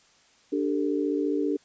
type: chord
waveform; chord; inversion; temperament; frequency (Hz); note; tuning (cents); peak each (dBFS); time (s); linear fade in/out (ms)
sine; D suspended fourth; none; equal with one note detuned; 293.7 / 392 / 446.9; D4 / G4 / A4; 0 / 0 / +27; -26 / -29 / -30; 0.52-1.57; 10
effects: white hiss -60 dBFS RMS until 1.64 s + resampled to 16000 Hz